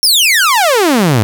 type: exponential sweep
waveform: sawtooth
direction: down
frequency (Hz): 5588 to 98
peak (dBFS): -4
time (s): 0.03-1.23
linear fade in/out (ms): 0
effects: none